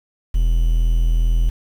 triangle tone, 41.2 Hz, E1, in tune, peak -11 dBFS, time 0.34-1.5 s, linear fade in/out 10 ms, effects 7-bit

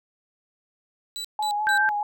35% pulse tone bursts, 3951 Hz, B7, in tune, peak -28 dBFS, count 3, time 1.16-1.775 s, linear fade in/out 0 ms, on 85 ms, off 180 ms
sine tone with vibrato, 841 Hz, G#5, 22 cents sharp, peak -23 dBFS, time 1.39-2.03 s, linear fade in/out 2 ms, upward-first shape sine, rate 4.8 Hz, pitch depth 35 cents each way
sine tone, 1568 Hz, G6, in tune, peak -19 dBFS, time 1.67-1.89 s, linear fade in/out 0 ms
effects none

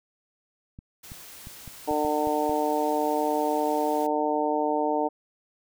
clicks, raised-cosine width 5 ms, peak -29 dBFS, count 8, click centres 0.789 / 1.119 / 1.471 / 1.677 / 1.911 / 2.049 / 2.272 / 2.495 s
white noise, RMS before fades -45 dBFS, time 1.03-4.07 s, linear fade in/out 10 ms
harmonic tone, 150.5 Hz, D3, 43 cents sharp, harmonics 2 / 3 / 4 / 5 / 6, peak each -29 / -29 / -29 / -29 / -29 dBFS, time 1.87-5.09 s, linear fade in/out 20 ms
effects none

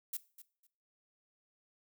violet noise with echo, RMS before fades -38 dBFS, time 0.13-0.17 s, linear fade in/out 5 ms, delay 250 ms, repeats 2, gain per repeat -15 dB, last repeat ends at 0.67 s, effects noise-tail reverb RT60 0.4 s tail -18 dB re dry

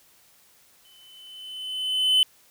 triangle tone with exponential growth, 3032 Hz, F#7, 42 cents sharp, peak -13 dBFS, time 0.85-2.23 s, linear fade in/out 1 ms, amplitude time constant 300 ms, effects white hiss -58 dBFS RMS until 2.5 s

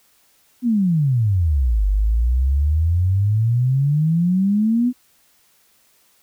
sine exponential two-way sweep, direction down then up, 253 to 47.93 to 253 Hz, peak -14 dBFS, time 0.62-4.93 s, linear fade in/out 50 ms, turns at 1.86 s, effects white hiss -58 dBFS RMS until 6.22 s

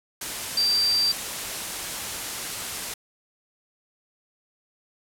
sine tone in noise, 4691 Hz, D8, 3 cents flat, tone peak -19 dBFS, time 0.57-1.12 s, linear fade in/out 5 ms, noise white, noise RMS -31 dBFS, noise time 0.21-2.94 s, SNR +9 dB, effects low-pass 12000 Hz 12 dB/octave

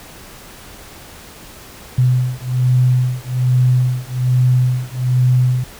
sine beating tone pair, 125.6 / 126.8 Hz, B2 / B2, +30 / +46 cents, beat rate 1.2 Hz, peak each -15 dBFS, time 1.98-5.64 s, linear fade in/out 5 ms, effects pink hiss -38 dBFS RMS until 5.79 s

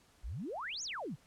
sine exponential two-way sweep, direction up then down, 42.19 to 7040 to 116.7 Hz, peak -38 dBFS, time 0.23-1.16 s, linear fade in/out 20 ms, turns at 0.83 s, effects pink hiss -66 dBFS RMS until 1.26 s + low-pass 11000 Hz 12 dB/octave

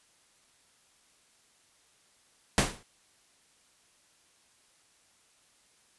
pink noise with exponential decay, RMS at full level -20 dBFS, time 2.58-2.83 s, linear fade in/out 1 ms, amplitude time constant 53 ms, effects white hiss -65 dBFS RMS until 5.98 s + resampled to 24000 Hz

